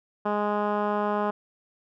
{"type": "tone with low-pass filter", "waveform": "10% pulse", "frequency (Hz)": 207.7, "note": "G#3", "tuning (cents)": 0, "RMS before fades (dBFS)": -26, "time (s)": [0.25, 1.31], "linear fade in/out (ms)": 10, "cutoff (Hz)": 1200, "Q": 1.2, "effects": []}